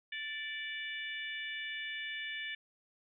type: harmonic tone with a mistuned harmonic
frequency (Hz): 587.3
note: D5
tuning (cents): 0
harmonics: 3 / 4 / 5 / 6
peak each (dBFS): -41 / -43 / -45 / -47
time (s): 0.12-2.55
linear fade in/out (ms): 5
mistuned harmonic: 4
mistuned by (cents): -22
effects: none